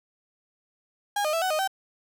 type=tone with pitch steps; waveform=35% pulse; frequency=817 / 612 / 660 / 748 / 619 / 771 Hz; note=G#5 / D#5 / E5 / F#5 / D#5 / G5; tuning=-29 / -29 / +2 / +19 / -9 / -29 cents; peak=-22 dBFS; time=1.16-1.676 s; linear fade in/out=5 ms; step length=86 ms; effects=none